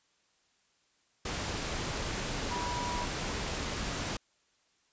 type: tone in noise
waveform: sine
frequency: 973 Hz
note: B5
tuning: 26 cents flat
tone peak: -35 dBFS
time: 2.51-3.05 s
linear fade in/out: 5 ms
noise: pink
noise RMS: -35 dBFS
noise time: 1.25-4.17 s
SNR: -3 dB
effects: white hiss -71 dBFS RMS until 4.92 s + resampled to 16000 Hz